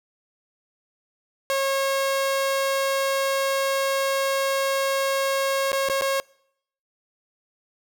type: tone with dropouts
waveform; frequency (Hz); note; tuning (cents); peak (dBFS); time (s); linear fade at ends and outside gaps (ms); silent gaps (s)
sawtooth; 544; C#5; -33; -17; 1.5-6.2; 0; 5.718-5.73 / 5.887-5.898 / 6.011-6.02
effects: noise-tail reverb RT60 0.7 s tail -25 dB re dry